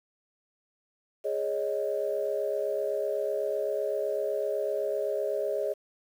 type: chord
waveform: sine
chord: Ab suspended fourth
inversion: none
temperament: equal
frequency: 415.3 / 554.4 / 622.3 Hz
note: Ab4 / Db5 / Eb5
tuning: 0 / 0 / 0 cents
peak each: -31 dBFS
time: 1.24-5.74 s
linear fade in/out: 20 ms
effects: tanh soft clip ceiling -17 dBFS + 9-bit